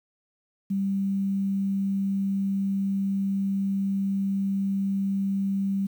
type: tone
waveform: sine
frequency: 196 Hz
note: G3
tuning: in tune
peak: -23 dBFS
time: 0.7-5.87 s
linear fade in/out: 10 ms
effects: 9-bit